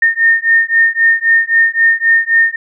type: beating tone pair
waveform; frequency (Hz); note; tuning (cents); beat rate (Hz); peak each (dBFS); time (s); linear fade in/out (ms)
sine; 1825 / 1828.8; A#6 / A#6; -37 / -34; 3.8; -11; 0.02-2.56; 5
effects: none